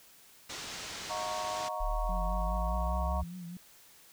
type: low-pass noise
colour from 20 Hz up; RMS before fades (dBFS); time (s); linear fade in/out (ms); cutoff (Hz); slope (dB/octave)
white; -42; 0.49-1.69; 10; 6700; 24
type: chord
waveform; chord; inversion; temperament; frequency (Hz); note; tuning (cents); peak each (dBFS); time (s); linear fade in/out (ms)
sine; D# minor seventh; none; equal with one note detuned; 622.3 / 724.3 / 932.3 / 1108.7; D#5 / F#5 / A#5 / C#6; 0 / -37 / 0 / 0; -39; 1.09-3.22; 20
type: linear sweep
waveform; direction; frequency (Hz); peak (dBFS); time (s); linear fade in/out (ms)
sine; up; 34.63 to 69.3; -30; 1.8-3.24; 10
type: tone with vibrato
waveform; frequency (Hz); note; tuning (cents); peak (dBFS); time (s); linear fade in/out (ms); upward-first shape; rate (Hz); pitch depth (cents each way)
sine; 176.6; F3; +20; -40; 2.09-3.57; 2; triangle; 4.9; 82
effects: white hiss -58 dBFS RMS until 4.12 s